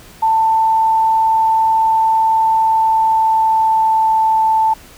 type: tone with pitch glide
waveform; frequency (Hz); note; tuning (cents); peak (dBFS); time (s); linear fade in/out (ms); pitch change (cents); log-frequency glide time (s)
sine; 889 to 882.3; A5 to A5; +18 to +5; -10; 0.22-4.74; 10; -13; 2.49-4.39
effects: pink hiss -41 dBFS RMS until 4.97 s